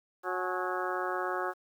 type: harmonic tone with a mistuned harmonic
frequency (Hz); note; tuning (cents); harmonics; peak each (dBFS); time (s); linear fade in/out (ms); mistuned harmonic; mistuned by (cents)
183.1; F#3; -18; 2 / 3 / 4 / 5 / 6 / 7 / 8 / 9; -36 / -39 / -38 / -40 / -38 / -38 / -40 / -41; 0.23-1.54; 50; 5; -110
effects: 10-bit